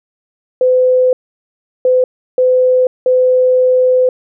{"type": "tone bursts at uneven times", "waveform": "sine", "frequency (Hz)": 508, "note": "B4", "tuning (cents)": 49, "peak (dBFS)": -7, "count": 4, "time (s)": [[0.61, 1.13], [1.85, 2.04], [2.38, 2.87], [3.06, 4.09]], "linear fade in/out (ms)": 2, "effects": []}